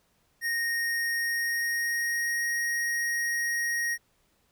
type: tone with pitch glide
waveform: square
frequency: 1859 to 1876.3 Hz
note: A#6 to A#6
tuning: -5 to +11 cents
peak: -27 dBFS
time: 0.41-3.98 s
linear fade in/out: 50 ms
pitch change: +16 cents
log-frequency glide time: 1.17-2.46 s
effects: pink hiss -69 dBFS RMS until 4.51 s